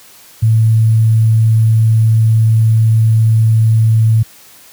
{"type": "tone with sample-and-hold", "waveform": "sine", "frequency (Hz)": 111.4, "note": "A2", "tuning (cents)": 22, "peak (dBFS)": -6, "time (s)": [0.42, 4.23], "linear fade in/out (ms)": 10, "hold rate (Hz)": 11025, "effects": ["white hiss -41 dBFS RMS until 4.72 s", "high-pass 60 Hz 12 dB/octave"]}